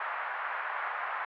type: band-pass noise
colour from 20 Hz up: white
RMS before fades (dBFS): -35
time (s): 0-1.25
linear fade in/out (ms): 5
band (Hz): 780 to 1700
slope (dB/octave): 24
effects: low-pass 3000 Hz 12 dB/octave